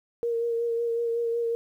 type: tone with vibrato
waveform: sine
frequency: 466.2 Hz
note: A#4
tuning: in tune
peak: -24 dBFS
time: 0.23-1.55 s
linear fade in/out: 0 ms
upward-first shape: sine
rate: 5.4 Hz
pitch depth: 21 cents each way
effects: 10-bit